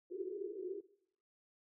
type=band-pass noise; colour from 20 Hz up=pink; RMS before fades=-43 dBFS; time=0.1-0.81 s; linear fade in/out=10 ms; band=360 to 410 Hz; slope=96 dB/octave; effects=noise-tail reverb RT60 0.7 s tail -19 dB re dry